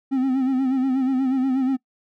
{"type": "tone with vibrato", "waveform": "triangle", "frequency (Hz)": 262.5, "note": "C4", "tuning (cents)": 6, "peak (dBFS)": -16, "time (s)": [0.11, 1.77], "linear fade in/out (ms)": 20, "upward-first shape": "sine", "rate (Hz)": 8.3, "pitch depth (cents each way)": 62, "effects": ["noise-tail reverb RT60 0.1 s tail -22 dB re dry"]}